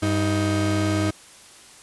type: tone pair together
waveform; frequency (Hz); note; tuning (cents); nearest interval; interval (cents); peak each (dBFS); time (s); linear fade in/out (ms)
35% pulse; 98.1 / 313.9; G2 / D#4; +2 / +15; octave + minor sixth; 2013; -21; 0.02-1.11; 10
effects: white hiss -47 dBFS RMS until 1.82 s + resampled to 24000 Hz